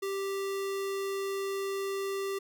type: tone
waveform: square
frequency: 392 Hz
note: G4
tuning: in tune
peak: -32 dBFS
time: 0.02-2.39 s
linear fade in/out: 10 ms
effects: none